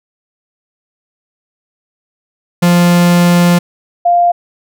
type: tone pair in turn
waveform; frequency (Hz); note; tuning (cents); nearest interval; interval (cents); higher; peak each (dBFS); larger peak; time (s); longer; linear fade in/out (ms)
45% pulse / sine; 174.61 / 698.4; F3 / F5; 0 / 0; 2 octaves; 2400; second; -6; neither; 2.62-3.59 / 4.05-4.32; first; 10
effects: none